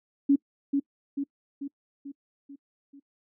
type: tone with echo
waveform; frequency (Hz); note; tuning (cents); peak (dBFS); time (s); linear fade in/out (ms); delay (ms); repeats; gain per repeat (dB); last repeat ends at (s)
sine; 280; C#4; +18; -16; 0.29-0.36; 10; 440; 6; -5; 3
effects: noise-tail reverb RT60 0.1 s tail -24 dB re dry